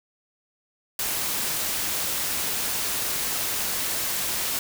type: noise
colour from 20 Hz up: white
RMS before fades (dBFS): -27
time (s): 0.99-4.59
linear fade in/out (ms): 2
effects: none